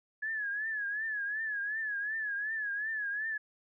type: tone with vibrato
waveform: sine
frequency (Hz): 1700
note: G#6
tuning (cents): +40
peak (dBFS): -32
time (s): 0.22-3.38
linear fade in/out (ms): 10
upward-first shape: triangle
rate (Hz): 2.7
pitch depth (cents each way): 110
effects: none